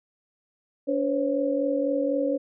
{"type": "tone cluster", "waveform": "sine", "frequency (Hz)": [285.3, 508, 552], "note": ["C#4", "B4", "C#5"], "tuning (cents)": [50, 49, -7], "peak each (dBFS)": [-26, -28, -26], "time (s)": [0.87, 2.38], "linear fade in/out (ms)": 20, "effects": []}